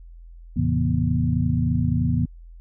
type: tone cluster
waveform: sine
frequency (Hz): 82.7 / 111.3 / 134.7 / 165.6 / 240.8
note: E2 / A2 / C#3 / E3 / B3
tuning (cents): +6 / +20 / -49 / +8 / -44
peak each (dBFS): -25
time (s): 0.56-2.26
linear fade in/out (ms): 10
effects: added 42 Hz sine -40 dBFS peak until 2.6 s